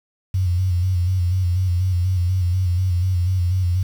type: tone with vibrato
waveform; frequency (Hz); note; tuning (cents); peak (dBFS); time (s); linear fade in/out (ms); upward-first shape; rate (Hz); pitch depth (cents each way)
sine; 90.8; F#2; -32; -16; 0.34-3.83; 5; square; 4.1; 52
effects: 7-bit